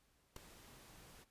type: noise with ADSR envelope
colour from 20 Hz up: pink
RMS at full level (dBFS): -45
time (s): 0.36-1.25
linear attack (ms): 4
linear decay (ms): 5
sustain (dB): -15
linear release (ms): 28
effects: pink hiss -75 dBFS RMS until 1.3 s + resampled to 32000 Hz